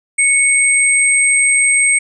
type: tone pair together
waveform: sine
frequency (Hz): 2217 / 8384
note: C#7 / C9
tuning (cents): 0 / +2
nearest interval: octave + major seventh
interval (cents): 2302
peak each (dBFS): -12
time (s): 0.18-1.99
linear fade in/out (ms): 10
effects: none